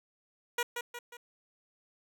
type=tone with echo; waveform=10% pulse; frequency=480 Hz; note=B4; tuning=49 cents flat; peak=-20 dBFS; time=0.58-0.63 s; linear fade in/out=5 ms; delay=180 ms; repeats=3; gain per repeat=-6 dB; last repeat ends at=1.17 s; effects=none